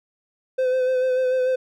triangle tone with vibrato, 512 Hz, C5, 38 cents flat, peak -16 dBFS, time 0.58-1.56 s, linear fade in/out 10 ms, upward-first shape sine, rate 6.8 Hz, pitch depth 25 cents each way, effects none

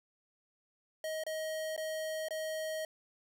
square tone with dropouts, 630 Hz, D#5, 21 cents sharp, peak -36 dBFS, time 1.04-2.85 s, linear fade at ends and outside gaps 2 ms, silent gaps 1.237-1.265 / 1.764-1.777 / 2.285-2.307 s, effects none

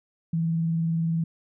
sine tone with vibrato, 164.81 Hz, E3, in tune, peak -22 dBFS, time 0.33-1.24 s, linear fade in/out 5 ms, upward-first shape sine, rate 20 Hz, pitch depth 40 cents each way, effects none

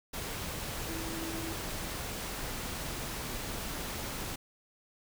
sine tone in noise, 327.6 Hz, E4, 11 cents flat, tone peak -39 dBFS, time 0.88-1.53 s, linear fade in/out 10 ms, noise pink, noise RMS -38 dBFS, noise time 0.13-4.36 s, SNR -4 dB, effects none

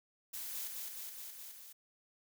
blue noise with echo, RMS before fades -43 dBFS, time 0.33-0.68 s, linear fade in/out 10 ms, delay 210 ms, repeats 5, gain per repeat -2 dB, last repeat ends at 1.73 s, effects none

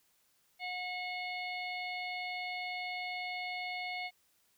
harmonic tone with a mistuned harmonic, 726 Hz, F#5, 33 cents flat, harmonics 1 / 3 / 4 / 5 / 6, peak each -41 / -39 / -49 / -50 / -48 dBFS, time 0.59-4.11 s, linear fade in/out 50 ms, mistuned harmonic 5, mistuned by -25 cents, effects white hiss -72 dBFS RMS until 4.57 s

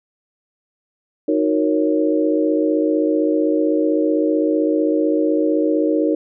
sine chord, D# minor seventh, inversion none, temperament equal with one note detuned, 311.1 / 366.8 / 466.2 / 554.4 Hz, D#4 / F#4 / A#4 / C#5, 0 / -15 / 0 / 0 cents, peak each -17 / -23 / -21 / -22 dBFS, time 1.28-6.15 s, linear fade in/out 5 ms, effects none

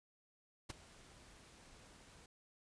pink noise with ADSR envelope, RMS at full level -43 dBFS, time 0.69-2.26 s, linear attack 13 ms, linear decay 14 ms, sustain -18 dB, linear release 3 ms, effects resampled to 22050 Hz

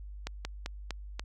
slowing click train, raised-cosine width 0.2 ms, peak -18 dBFS, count 5, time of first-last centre 0.27-1.195 s, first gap 180 ms, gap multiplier 1.17, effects added 50 Hz sine -41 dBFS peak until 1.24 s

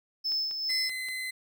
triangle tone with tremolo, 5250 Hz, E8, 8 cents flat, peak -25 dBFS, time 0.24-0.9 s, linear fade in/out 20 ms, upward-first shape sine, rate 2.4 Hz, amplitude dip 50%
click train, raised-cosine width 0.2 ms, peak -30 dBFS, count 5, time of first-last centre 0.32-1.086 s, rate 5.22 Hz
35% pulse tone, 2041 Hz, C7, 44 cents flat, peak -31 dBFS, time 0.69-1.31 s, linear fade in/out 10 ms
effects none

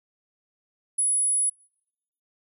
sine tone, 10200 Hz, D#9, 42 cents sharp, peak -20 dBFS, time 0.98-1.5 s, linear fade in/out 10 ms, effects noise-tail reverb RT60 0.8 s tail -26 dB re dry

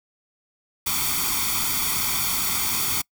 white noise with comb filter, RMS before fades -24 dBFS, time 0.86-3.02 s, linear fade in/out 10 ms, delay 0.88 ms, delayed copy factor +0.85, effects noise-tail reverb RT60 0.1 s tail -26 dB re dry

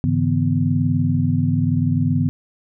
sine tone cluster, 102 / 140.7 / 161.4 / 248.5 Hz, G#2 / C#3 / E3 / B3, -31 / +26 / -36 / +11 cents, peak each -21 dBFS, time 0.04-2.29 s, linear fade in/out 0 ms, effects none

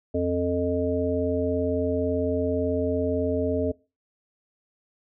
harmonic tone, 88.2 Hz, F2, 18 cents sharp, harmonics 1 / 3 / 5 / 7, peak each -30 / -27 / -26 / -28 dBFS, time 0.14-3.72 s, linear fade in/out 10 ms, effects noise-tail reverb RT60 0.3 s tail -22 dB re dry

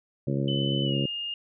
harmonic tone, 68.9 Hz, C#2, 10 cents flat, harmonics 2 / 3 / 4 / 5 / 6 / 7 / 8, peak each -27 / -31 / -33 / -33 / -40 / -39 / -37 dBFS, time 0.27-1.06 s, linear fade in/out 5 ms
sine tone with pitch glide, 3016 to 2830 Hz, F#7 to F7, +32 to +22 cents, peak -30 dBFS, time 0.48-1.34 s, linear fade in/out 2 ms, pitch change -110 cents, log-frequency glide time 0.83-0.96 s
effects none

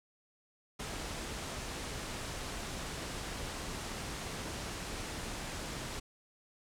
pink low-pass noise, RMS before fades -41 dBFS, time 0.79-6 s, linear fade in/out 10 ms, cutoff 9700 Hz, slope 24 dB/octave, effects none

